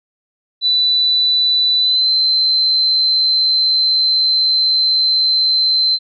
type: tone with pitch glide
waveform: sine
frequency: 3981 to 4088 Hz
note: B7 to C8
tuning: +13 to -41 cents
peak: -11 dBFS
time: 0.61-5.99 s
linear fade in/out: 50 ms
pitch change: +46 cents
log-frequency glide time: 1.78-2.1 s
effects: none